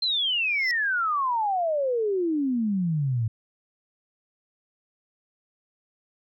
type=exponential sweep; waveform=sine; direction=down; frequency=4192 to 107.6 Hz; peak=-22 dBFS; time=0.02-3.28 s; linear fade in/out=5 ms
type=tone with exponential growth; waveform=triangle; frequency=5320 Hz; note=E8; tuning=15 cents sharp; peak=-25 dBFS; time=0.43-0.71 s; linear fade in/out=0 ms; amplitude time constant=59 ms
effects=none